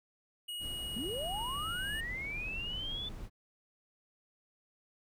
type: tone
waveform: square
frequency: 2895 Hz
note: F#7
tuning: 38 cents flat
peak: -39 dBFS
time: 0.48-2.01 s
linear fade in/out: 10 ms
type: noise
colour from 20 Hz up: brown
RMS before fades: -44 dBFS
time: 0.59-3.3 s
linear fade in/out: 50 ms
type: linear sweep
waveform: sine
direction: up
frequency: 198.5 to 3520 Hz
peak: -37 dBFS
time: 0.96-3.09 s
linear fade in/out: 5 ms
effects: none